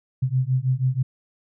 sine beating tone pair, 126.4 / 132.6 Hz, B2 / C3, +41 / +23 cents, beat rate 6.2 Hz, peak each -22 dBFS, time 0.22-1.03 s, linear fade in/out 10 ms, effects none

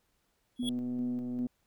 square tone with exponential growth, 3349 Hz, G#7, 14 cents sharp, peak -30 dBFS, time 0.56-0.69 s, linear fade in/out 1 ms, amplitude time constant 27 ms
sine tone with tremolo, 246.1 Hz, B3, 6 cents flat, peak -30 dBFS, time 0.59-1.47 s, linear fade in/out 10 ms, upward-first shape square, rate 2.5 Hz, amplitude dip 30%
click train, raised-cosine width 2 ms, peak -35 dBFS, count 105, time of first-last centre 0.63-1.469 s, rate 124 Hz
effects pink hiss -75 dBFS RMS until 1.66 s

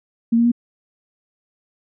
sine tone with pitch steps, 230.7 / 234.6 / 238.6 Hz, A#3 / A#3 / A#3, -18 / +11 / +41 cents, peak -12 dBFS, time 0.32-0.518 s, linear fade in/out 10 ms, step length 66 ms, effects none

